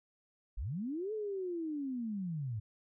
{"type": "linear two-way sweep", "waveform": "sine", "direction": "up then down", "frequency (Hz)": [35.57, 440, 100.5], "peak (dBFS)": -35, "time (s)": [0.57, 2.6], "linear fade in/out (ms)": 10, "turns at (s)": 1.13, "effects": []}